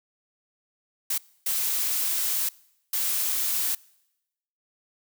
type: noise bursts at uneven times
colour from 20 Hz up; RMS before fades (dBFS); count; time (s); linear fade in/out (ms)
blue; -26; 3; 1.1-1.18 / 1.46-2.49 / 2.93-3.75; 5
effects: noise-tail reverb RT60 0.9 s tail -24 dB re dry